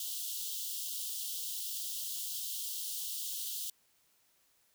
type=high-pass noise; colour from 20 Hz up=white; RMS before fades=-39 dBFS; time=0-3.7 s; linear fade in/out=2 ms; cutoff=2900 Hz; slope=96 dB/octave; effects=white hiss -71 dBFS RMS until 4.74 s

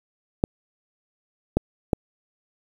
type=clicks; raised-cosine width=2 ms; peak=-5 dBFS; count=3; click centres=0.439 / 1.57 / 1.932 s; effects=7-bit

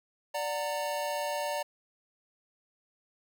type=chord; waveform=square; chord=D augmented; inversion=none; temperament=just; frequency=587.3 / 734.2 / 917.7 Hz; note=D5 / F#5 / A#5; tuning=0 / -14 / -27 cents; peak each=-34 / -40 / -36 dBFS; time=0.34-1.63 s; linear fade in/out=10 ms; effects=none

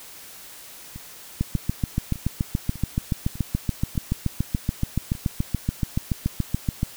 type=two click trains; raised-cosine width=5 ms; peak=-9 / -24 dBFS; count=39 / 8; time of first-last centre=1.41-6.831 / 0.96-5.152 s; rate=7.01 / 1.67 Hz; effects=white hiss -43 dBFS RMS until 6.96 s

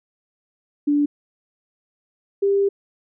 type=tone pair in turn; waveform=sine; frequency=291 / 397.6 Hz; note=D4 / G4; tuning=-16 / +25 cents; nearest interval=perfect fourth; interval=541 cents; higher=second; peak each=-15 dBFS; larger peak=neither; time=0.87-1.06 / 2.42-2.69 s; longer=second; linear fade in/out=10 ms; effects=none

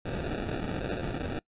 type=noise with sample-and-hold; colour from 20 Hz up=blue; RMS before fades=-33 dBFS; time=0.05-1.39 s; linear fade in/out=2 ms; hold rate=1050 Hz; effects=noise-tail reverb RT60 0.1 s tail -24 dB re dry + resampled to 8000 Hz

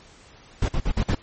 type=noise bursts; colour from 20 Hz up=brown; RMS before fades=-21 dBFS; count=5; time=0.62-1.149 s; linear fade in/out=5 ms; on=65 ms; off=51 ms; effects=pink hiss -50 dBFS RMS until 1.22 s + MP3 32 kbps

